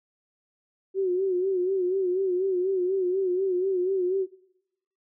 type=tone with vibrato; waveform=sine; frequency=372.5 Hz; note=F#4; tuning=12 cents sharp; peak=-22 dBFS; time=0.94-4.27 s; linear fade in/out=50 ms; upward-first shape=sine; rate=4.1 Hz; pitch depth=80 cents each way; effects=noise-tail reverb RT60 0.9 s tail -24 dB re dry